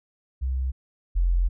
sine tone pair in turn, 64.9 / 43.58 Hz, C2 / F1, -13 / -3 cents, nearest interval perfect fifth, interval 690 cents, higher first, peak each -23 / -18 dBFS, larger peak second, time 0.41-0.72 / 1.15-1.49 s, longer second, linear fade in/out 20 ms, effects none

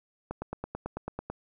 click train, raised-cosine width 1 ms, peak -20 dBFS, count 10, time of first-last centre 0.31-1.3 s, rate 9.09 Hz, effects none

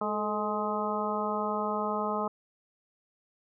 harmonic tone with a mistuned harmonic, 210 Hz, G#3, 19 cents sharp, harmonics 1 / 2 / 3 / 4 / 5 / 6, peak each -35 / -35 / -35 / -35 / -35 / -35 dBFS, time 0.01-2.28 s, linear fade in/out 5 ms, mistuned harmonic 2, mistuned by +49 cents, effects none

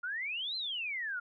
sine exponential two-way sweep, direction up then down, 1383 to 4186 to 1383 Hz, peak -34 dBFS, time 0.03-1.2 s, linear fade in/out 10 ms, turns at 0.56 s, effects none

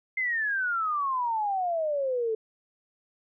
sine exponential sweep, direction down, 2100 to 432.7 Hz, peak -25 dBFS, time 0.17-2.35 s, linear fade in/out 5 ms, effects none

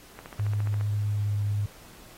click train, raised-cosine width 0.5 ms, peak -26 dBFS, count 10, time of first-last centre 0.19-0.811 s, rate 14.5 Hz
sine tone with pitch glide, 103.83 to 102.76 Hz, G#2 to G#2, 0 to -18 cents, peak -24 dBFS, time 0.39-1.66 s, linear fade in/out 5 ms, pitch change -18 cents, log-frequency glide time 1.05-1.28 s
effects pink hiss -51 dBFS RMS until 2.17 s + AAC 48 kbps

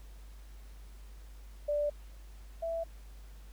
sine tone pair in turn, 587.3 / 662.7 Hz, D5 / E5, 0 / +9 cents, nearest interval major second, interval 209 cents, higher second, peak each -28 / -32 dBFS, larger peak first, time 1.68-1.9 / 2.62-2.84 s, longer neither, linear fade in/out 10 ms, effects added 50 Hz sine -47 dBFS peak until 3.52 s + pink hiss -62 dBFS RMS until 3.52 s

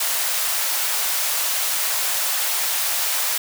white high-pass noise, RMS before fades -22 dBFS, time 0-3.38 s, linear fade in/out 5 ms, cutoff 570 Hz, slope 24 dB/octave, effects none

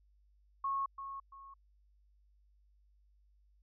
sine tone with echo, 1095 Hz, C#6, 22 cents flat, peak -32 dBFS, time 0.64-0.86 s, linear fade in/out 5 ms, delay 340 ms, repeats 2, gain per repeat -9 dB, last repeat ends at 1.54 s, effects added 50 Hz sine -65 dBFS peak until 3.62 s

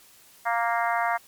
harmonic tone, 233.1 Hz, A#3, in tune, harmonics 3 / 4 / 5 / 6 / 7 / 8 / 9, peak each -26 / -28 / -30 / -32 / -33 / -34 / -35 dBFS, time 0.45-1.18 s, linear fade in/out 20 ms, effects white hiss -54 dBFS RMS until 1.27 s + MP3 96 kbps

